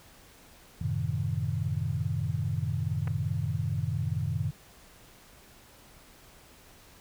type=chord; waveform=sine; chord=F# diminished seventh; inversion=none; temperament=equal; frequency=92.5 / 110 / 130.81 / 155.56 Hz; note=F#2 / A2 / C3 / Eb3; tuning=0 / 0 / 0 / 0 cents; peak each=-33 dBFS; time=0.81-4.51 s; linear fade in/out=5 ms
type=clicks; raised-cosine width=0.5 ms; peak=-26 dBFS; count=2; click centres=3.074 / 3.078 s
effects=pink hiss -55 dBFS RMS until 7 s